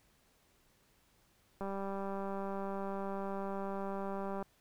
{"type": "click train", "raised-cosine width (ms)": 1, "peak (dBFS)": -27, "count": 553, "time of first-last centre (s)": [1.61, 4.426], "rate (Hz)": 196, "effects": ["pink hiss -70 dBFS RMS until 4.6 s"]}